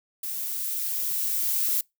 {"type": "noise with level ramp", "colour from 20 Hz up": "violet", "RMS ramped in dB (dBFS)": [-32, -24], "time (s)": [0.23, 1.81], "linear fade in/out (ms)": 5, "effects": ["noise-tail reverb RT60 0.2 s tail -26 dB re dry"]}